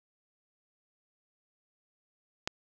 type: click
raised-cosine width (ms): 0.2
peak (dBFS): -13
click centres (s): 2.475
effects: none